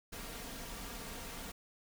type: noise with comb filter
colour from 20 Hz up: pink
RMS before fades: -45 dBFS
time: 0.12-1.52 s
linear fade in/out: 10 ms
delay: 4.3 ms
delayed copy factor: +0.5
effects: none